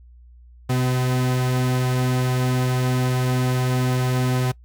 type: tone pair together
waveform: 45% pulse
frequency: 127.3 / 252.3 Hz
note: C3 / B3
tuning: -47 / +37 cents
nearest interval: octave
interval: 1184 cents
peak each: -19 / -28 dBFS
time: 0.69-4.52 s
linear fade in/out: 10 ms
effects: noise-tail reverb RT60 0.1 s tail -22 dB re dry + added 60 Hz sine -44 dBFS peak until 4.64 s